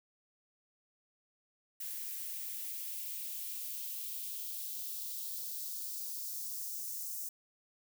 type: noise with high-pass filter sweep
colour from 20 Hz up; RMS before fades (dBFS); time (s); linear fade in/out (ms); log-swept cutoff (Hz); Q
violet; -41; 1.8-7.29; 5; 1700 to 6400; 1.8
effects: none